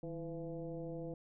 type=tone with frequency modulation; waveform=sine; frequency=329.6 Hz; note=E4; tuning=in tune; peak=-40 dBFS; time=0.03-1.14 s; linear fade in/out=2 ms; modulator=173 Hz; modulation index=1.5; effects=none